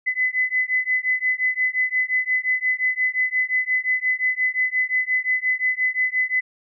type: beating tone pair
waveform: sine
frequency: 2013 / 2018.7 Hz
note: B6 / B6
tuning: +33 / +37 cents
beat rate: 5.7 Hz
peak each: -22 dBFS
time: 0.06-6.41 s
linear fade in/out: 20 ms
effects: none